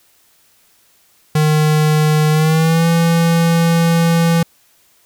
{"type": "tone with pitch glide", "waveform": "square", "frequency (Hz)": [153.3, 167.17], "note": ["D#3", "E3"], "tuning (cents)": [-25, 25], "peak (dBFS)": -11, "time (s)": [1.35, 4.43], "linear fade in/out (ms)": 5, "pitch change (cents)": 150, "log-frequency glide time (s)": [2.3, 2.87], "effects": ["white hiss -54 dBFS RMS until 5.05 s"]}